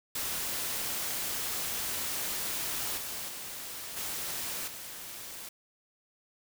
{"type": "noise with level steps", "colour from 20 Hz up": "white", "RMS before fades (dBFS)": [-34, -38, -41, -36, -43], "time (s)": [0.15, 5.49], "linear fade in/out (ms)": 5, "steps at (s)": [2.97, 3.28, 3.96, 4.67], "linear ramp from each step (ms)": 10, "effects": []}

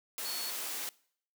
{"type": "tone in noise", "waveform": "sine", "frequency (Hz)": 4400, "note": "C#8", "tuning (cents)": -14, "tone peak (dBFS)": -39, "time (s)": [0.25, 0.5], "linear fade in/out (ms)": 0, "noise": "white", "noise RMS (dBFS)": -38, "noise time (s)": [0.18, 0.89], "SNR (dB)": -4, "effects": ["noise-tail reverb RT60 0.6 s tail -23 dB re dry", "high-pass 300 Hz 12 dB/octave"]}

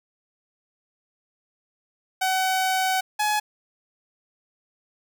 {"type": "tone pair in turn", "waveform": "sawtooth", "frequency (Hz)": [754, 844.1], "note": ["F#5", "G#5"], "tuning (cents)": [32, 28], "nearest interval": "major second", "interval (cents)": 196, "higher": "second", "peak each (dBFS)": -17, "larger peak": "neither", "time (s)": [[2.21, 3.01], [3.19, 3.4]], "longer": "first", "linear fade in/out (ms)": 10, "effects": []}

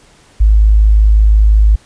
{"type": "tone", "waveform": "sine", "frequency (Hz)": 52.8, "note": "G#1", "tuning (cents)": 29, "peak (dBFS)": -4, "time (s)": [0.4, 1.76], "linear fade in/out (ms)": 10, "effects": ["pink hiss -46 dBFS RMS until 1.85 s", "resampled to 22050 Hz"]}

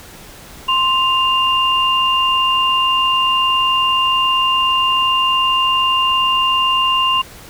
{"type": "tone pair together", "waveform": "sine", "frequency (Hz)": [1047.1, 2800], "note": ["C6", "F7"], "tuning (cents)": [1, 4], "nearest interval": "octave + perfect fourth", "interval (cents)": 1703, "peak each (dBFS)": -15, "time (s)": [0.68, 7.22], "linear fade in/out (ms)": 10, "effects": ["pink hiss -38 dBFS RMS until 7.49 s"]}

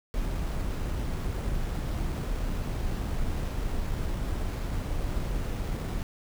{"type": "noise with sample-and-hold", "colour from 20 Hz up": "brown", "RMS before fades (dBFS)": -30, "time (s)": [0.14, 6.03], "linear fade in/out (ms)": 0, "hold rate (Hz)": 8820, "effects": []}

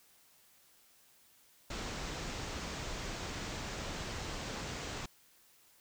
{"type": "low-pass noise", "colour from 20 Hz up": "pink", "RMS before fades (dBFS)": -41, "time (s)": [1.7, 5.06], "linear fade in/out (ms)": 5, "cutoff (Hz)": 7600, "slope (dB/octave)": 48, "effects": ["white hiss -65 dBFS RMS until 5.8 s"]}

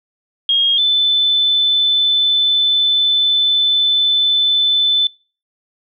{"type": "tone pair in turn", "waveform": "sine", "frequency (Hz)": [3256, 3516], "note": ["G#7", "A7"], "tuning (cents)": [-35, -2], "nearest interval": "minor second", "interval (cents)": 133, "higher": "second", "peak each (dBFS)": -11, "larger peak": "neither", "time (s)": [[0.49, 0.78], [0.78, 5.07]], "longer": "second", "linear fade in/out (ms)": 2, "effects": ["noise-tail reverb RT60 0.4 s tail -26 dB re dry"]}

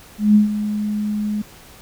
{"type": "tone with ADSR envelope", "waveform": "sine", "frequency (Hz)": 210, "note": "G#3", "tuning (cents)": 19, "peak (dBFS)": -7, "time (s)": [0.18, 1.42], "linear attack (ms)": 170, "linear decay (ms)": 130, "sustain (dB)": -12, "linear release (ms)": 7, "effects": ["pink hiss -44 dBFS RMS until 1.81 s"]}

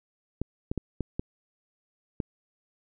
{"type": "clicks", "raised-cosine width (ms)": 3, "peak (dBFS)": -16, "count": 6, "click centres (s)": [0.416, 0.715, 0.777, 1.007, 1.195, 2.202], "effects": []}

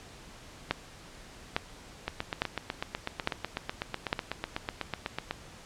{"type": "two click trains", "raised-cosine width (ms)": 0.3, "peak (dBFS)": [-15, -10], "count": [27, 5], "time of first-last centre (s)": [[2.08, 5.31], [0.71, 4.129]], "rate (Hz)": [8.05, 1.17], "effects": ["pink hiss -50 dBFS RMS until 5.65 s", "low-pass 8000 Hz 12 dB/octave"]}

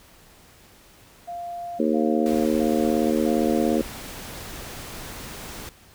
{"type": "tone bursts", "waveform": "sine", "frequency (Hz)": 696, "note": "F5", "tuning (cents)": -6, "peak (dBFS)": -30, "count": 4, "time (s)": [1.27, 3.78], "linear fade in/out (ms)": 20, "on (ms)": 530, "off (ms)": 130}
{"type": "harmonic tone", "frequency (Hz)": 77.3, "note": "D#2", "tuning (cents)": -11, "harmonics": [3, 4, 5, 6, 7], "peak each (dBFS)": [-23, -24, -27, -28, -27], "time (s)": [1.79, 3.82], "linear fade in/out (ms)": 10}
{"type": "noise", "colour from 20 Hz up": "pink", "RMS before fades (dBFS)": -37, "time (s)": [2.26, 5.69], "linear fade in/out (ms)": 0}
{"effects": ["pink hiss -52 dBFS RMS until 5.94 s"]}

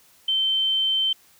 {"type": "tone", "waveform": "sine", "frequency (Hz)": 3100, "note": "G7", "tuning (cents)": -20, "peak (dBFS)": -19, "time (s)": [0.28, 1.13], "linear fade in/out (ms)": 5, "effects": ["white hiss -56 dBFS RMS until 1.39 s"]}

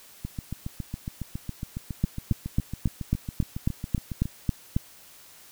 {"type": "two click trains", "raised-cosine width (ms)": 5, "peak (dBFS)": [-10, -19], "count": [11, 30], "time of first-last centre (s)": [[2.04, 4.765], [0.25, 4.256]], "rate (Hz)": [3.67, 7.24], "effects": ["white hiss -51 dBFS RMS until 5.51 s"]}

